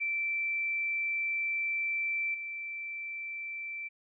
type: tone with level steps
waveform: sine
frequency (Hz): 2336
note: D7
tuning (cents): -10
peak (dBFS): -29 / -36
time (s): 0-3.89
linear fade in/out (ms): 20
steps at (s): 2.34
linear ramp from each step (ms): 5
effects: none